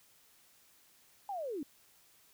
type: linear sweep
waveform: sine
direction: down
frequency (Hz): 835 to 261.6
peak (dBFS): -36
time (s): 1.29-1.63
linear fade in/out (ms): 2
effects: white hiss -65 dBFS RMS until 2.33 s